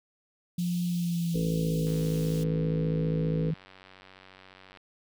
sine tone with pitch glide, 175.6 to 160.1 Hz, F3 to D#3, +10 to +50 cents, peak -26 dBFS, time 0.58-3.54 s, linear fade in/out 5 ms, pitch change -160 cents, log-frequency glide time 0.87-1.86 s
pink high-pass noise, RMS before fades -46 dBFS, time 0.58-2.44 s, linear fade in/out 10 ms, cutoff 2700 Hz, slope 48 dB/octave
harmonic tone, 55 Hz, A1, in tune, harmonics 1 / 2 / 4 / 5 / 6 / 7 / 8 / 9, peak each -40 / -45 / -39 / -36 / -45 / -45 / -36 / -36 dBFS, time 1.34-3.51 s, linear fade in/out 10 ms
click train, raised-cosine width 0.3 ms, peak -34 dBFS, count 275, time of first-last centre 1.87-4.773 s, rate 94.4 Hz
effects none

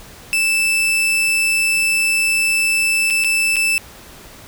40% pulse tone with dropouts, 2640 Hz, E7, 2 cents sharp, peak -13 dBFS, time 0.33-3.78 s, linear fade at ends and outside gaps 0 ms, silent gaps 3.101-3.106 / 3.239-3.245 / 3.559-3.566 s, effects pink hiss -40 dBFS RMS until 4.47 s

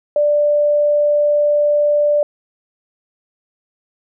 sine tone, 589 Hz, D5, 5 cents sharp, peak -11 dBFS, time 0.16-2.23 s, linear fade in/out 2 ms, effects none

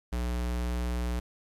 square tone, 60.3 Hz, B1, 41 cents flat, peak -29 dBFS, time 0.12-1.2 s, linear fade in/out 10 ms, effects resampled to 32000 Hz + 10-bit

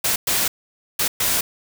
white noise bursts at uneven times, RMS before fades -20 dBFS, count 4, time 0.04-0.16 / 0.27-0.48 / 0.99-1.08 / 1.2-1.41 s, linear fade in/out 5 ms, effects none

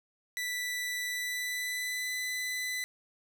sawtooth tone with pitch glide, 1975.5 to 2002 Hz, B6 to B6, 0 to +23 cents, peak -29 dBFS, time 0.37-2.84 s, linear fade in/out 0 ms, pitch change +23 cents, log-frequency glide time 1.09-2.1 s, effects none

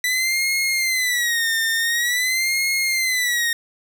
sawtooth tone with vibrato, 1975.5 Hz, B6, in tune, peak -15 dBFS, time 0.04-3.53 s, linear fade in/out 2 ms, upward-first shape sine, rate 0.47 Hz, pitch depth 150 cents each way, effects none

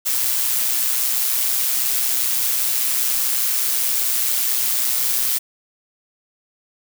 blue noise with amplitude modulation, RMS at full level -18 dBFS, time 0.05-5.39 s, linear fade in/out 20 ms, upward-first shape sine, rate 125 Hz, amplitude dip 40%, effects none

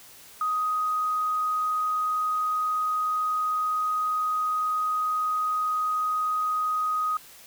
triangle tone with tanh clipping, 1251 Hz, D#6, 9 cents sharp, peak -23 dBFS, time 0.41-7.17 s, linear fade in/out 2 ms, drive 3 dB, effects white hiss -49 dBFS RMS until 7.46 s

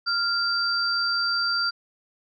sine tone pair together, 1393 / 4685 Hz, F6 / D8, -5 / -5 cents, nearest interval octave + major sixth, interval 2100 cents, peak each -24 dBFS, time 0.06-1.71 s, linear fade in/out 20 ms, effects MP3 96 kbps

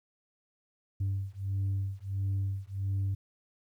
sine beating tone pair, 96.9 / 98.4 Hz, G2 / G2, -20 / +7 cents, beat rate 1.5 Hz, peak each -31 dBFS, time 1-3.15 s, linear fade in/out 10 ms, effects tanh soft clip ceiling -26 dBFS + 11-bit

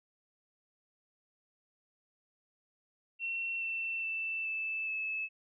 sine tone with pitch steps, 2715 / 2687 / 2659 / 2632 / 2604 Hz, F7 / E7 / E7 / E7 / E7, -50 / +33 / +14 / -3 / -22 cents, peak -33 dBFS, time 3.19-5.29 s, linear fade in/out 50 ms, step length 420 ms, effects none

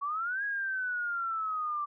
sine exponential two-way sweep, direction up then down, 1107 to 1661.2 to 1168 Hz, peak -30 dBFS, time 0.01-1.86 s, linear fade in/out 20 ms, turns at 0.44 s, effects none

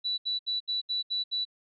sine tone bursts, 3951 Hz, B7, in tune, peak -27 dBFS, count 7, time 0.04-1.452 s, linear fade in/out 20 ms, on 140 ms, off 72 ms, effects none

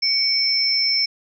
sine tone pair together, 2246 / 5336 Hz, C#7 / E8, +22 / +20 cents, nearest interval octave + minor third, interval 1498 cents, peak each -25 / -17 dBFS, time 0.02-1.06 s, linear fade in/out 10 ms, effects none

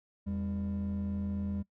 triangle tone pair together, 83.9 / 199.84 Hz, E2 / G3, +31 / +34 cents, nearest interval octave + minor third, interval 1503 cents, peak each -33 / -30 dBFS, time 0.26-1.63 s, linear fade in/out 20 ms, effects noise-tail reverb RT60 0.1 s tail -21 dB re dry + tanh soft clip ceiling -27 dBFS

